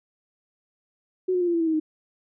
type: tone with pitch steps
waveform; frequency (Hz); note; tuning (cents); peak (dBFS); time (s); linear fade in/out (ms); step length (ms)
sine; 370 / 360.9 / 352.1 / 343.4 / 335 / 326.8 / 318.8 / 311; F#4 / F#4 / F4 / F4 / E4 / E4 / D#4 / D#4; 0 / -43 / +14 / -29 / +28 / -15 / +42 / -1; -20; 1.28-1.8; 10; 65
effects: none

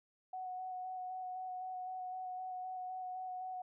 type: tone with vibrato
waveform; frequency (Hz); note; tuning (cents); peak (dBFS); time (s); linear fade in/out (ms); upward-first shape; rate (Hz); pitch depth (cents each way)
sine; 740; F#5; 0; -40; 0.33-3.62; 5; square; 3.9; 12
effects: none

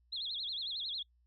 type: tone with vibrato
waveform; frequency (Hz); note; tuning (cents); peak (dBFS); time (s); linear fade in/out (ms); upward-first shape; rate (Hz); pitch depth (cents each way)
sine; 3729; A#7; 0; -36; 0.12-1.03; 10; sine; 11; 230
effects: noise-tail reverb RT60 0.1 s tail -26 dB re dry + added 60 Hz sine -67 dBFS peak until 1.26 s

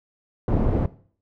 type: low-pass noise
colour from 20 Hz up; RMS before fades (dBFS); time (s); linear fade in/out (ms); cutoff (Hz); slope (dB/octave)
pink; -21; 0.48-0.86; 2; 490; 12
effects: noise-tail reverb RT60 0.5 s tail -18 dB re dry

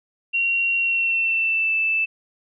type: tone with pitch glide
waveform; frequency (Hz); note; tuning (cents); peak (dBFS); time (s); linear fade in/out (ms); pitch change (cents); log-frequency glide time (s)
sine; 2747 to 2640; F7 to E7; -29 to +2; -18; 0.33-2.06; 20; -69; 0.78-1.74
effects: none

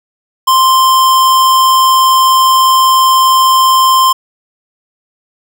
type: tone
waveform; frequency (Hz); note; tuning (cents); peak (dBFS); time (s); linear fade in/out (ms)
square; 1046.5; C6; 0; -6; 0.47-4.13; 10
effects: none

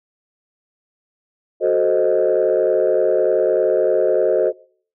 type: chord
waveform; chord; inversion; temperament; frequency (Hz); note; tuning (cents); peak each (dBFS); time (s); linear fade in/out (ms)
sine; F# diminished seventh; none; equal; 370 / 440 / 523.3 / 622.3; F#4 / A4 / C5 / Eb5; 0 / 0 / 0 / 0; -18; 1.6-4.53; 50
effects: noise-tail reverb RT60 0.5 s tail -22 dB re dry + tanh soft clip ceiling -7 dBFS

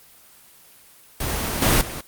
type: noise with level steps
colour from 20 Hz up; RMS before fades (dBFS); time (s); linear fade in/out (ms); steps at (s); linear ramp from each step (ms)
pink; -25 / -17 / -31; 1.2-2.01; 5; 1.62 / 1.81; 2
effects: white hiss -50 dBFS RMS until 2.07 s + Opus 24 kbps

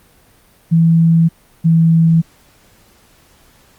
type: tone pair in turn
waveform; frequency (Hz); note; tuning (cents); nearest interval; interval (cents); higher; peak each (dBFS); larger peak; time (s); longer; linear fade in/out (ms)
sine; 165.1 / 164.15; E3 / E3; +3 / -7; unison; 10; first; -7; neither; 0.71-1.29 / 1.64-2.22; neither; 20
effects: pink hiss -50 dBFS RMS until 3.78 s + Opus 32 kbps

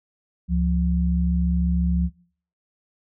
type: tone pair together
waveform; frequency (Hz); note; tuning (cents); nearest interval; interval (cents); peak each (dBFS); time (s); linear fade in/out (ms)
sine; 69.7 / 175.63; C#2 / F3; +10 / +10; octave + major third; 1600; -21; 0.48-2.1; 50
effects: noise-tail reverb RT60 0.5 s tail -22 dB re dry

